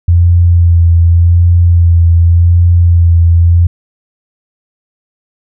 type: tone with vibrato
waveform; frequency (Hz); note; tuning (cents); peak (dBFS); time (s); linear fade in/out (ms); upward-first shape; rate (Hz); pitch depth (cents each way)
sine; 85.6; F2; -34; -3; 0.08-3.67; 5; sine; 0.87; 24
effects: none

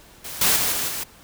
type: noise with level steps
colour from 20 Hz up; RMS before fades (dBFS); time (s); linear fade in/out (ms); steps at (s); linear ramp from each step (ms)
white; -34 / -18 / -22 / -25 / -29; 0.24-1.04; 10; 0.41 / 0.56 / 0.72 / 0.88; 5
effects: pink hiss -49 dBFS RMS until 1.23 s

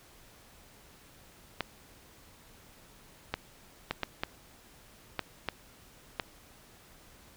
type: clicks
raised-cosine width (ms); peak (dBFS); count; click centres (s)
0.3; -14; 8; 1.607 / 3.34 / 3.91 / 4.033 / 4.235 / 5.193 / 5.487 / 6.198
effects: pink hiss -57 dBFS RMS until 7.36 s

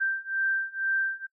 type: beating tone pair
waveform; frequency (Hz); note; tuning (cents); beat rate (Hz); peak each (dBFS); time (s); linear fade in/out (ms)
sine; 1568 / 1570.1; G6 / G6; 0 / +2; 2.1; -29 / -28; 0-1.27; 20
effects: noise-tail reverb RT60 0.1 s tail -23 dB re dry

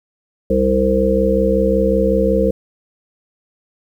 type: harmonic tone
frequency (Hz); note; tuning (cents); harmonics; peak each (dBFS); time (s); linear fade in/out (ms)
65.41; C2; 0; 1 / 3 / 5 / 7 / 8; -21 / -18 / -22 / -17 / -17; 0.5-2.51; 5
effects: 8-bit

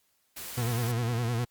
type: noise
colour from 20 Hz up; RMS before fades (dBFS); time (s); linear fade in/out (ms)
white; -40; 0.36-0.92; 10
type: tone with vibrato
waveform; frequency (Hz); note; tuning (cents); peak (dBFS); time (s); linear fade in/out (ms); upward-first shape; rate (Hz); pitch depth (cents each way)
40% pulse; 118.2; A#2; +24; -26; 0.57-1.45; 10; sine; 9.8; 81
effects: white hiss -71 dBFS RMS until 1.5 s + Opus 48 kbps

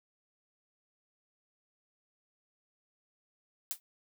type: noise with exponential decay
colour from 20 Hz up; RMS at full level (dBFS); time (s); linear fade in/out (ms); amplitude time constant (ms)
blue; -31; 3.71-3.8; 0; 18
effects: none

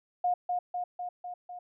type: tone with echo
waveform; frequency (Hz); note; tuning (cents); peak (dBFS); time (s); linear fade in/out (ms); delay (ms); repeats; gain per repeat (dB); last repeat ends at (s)
sine; 716; F5; +43; -24; 0.24-0.34; 5; 250; 5; -3; 1.59
effects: none

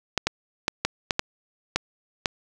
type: clicks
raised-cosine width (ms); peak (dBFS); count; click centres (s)
0.2; -4; 8; 0.177 / 0.27 / 0.681 / 0.85 / 1.108 / 1.194 / 1.76 / 2.258
effects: none

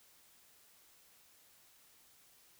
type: silence
effects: white hiss -65 dBFS RMS until 2.59 s

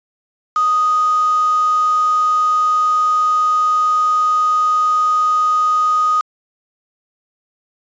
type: tone with quantisation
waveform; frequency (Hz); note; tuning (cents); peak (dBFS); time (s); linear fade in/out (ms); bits
sine; 1244.5; D#6; 0; -12; 0.56-6.21; 2; 4
effects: resampled to 16000 Hz

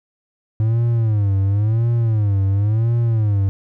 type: tone with vibrato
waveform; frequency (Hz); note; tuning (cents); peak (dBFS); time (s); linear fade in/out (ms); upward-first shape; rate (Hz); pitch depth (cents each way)
triangle; 107.1; A2; -46; -12; 0.6-3.49; 0; sine; 0.95; 170
effects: none

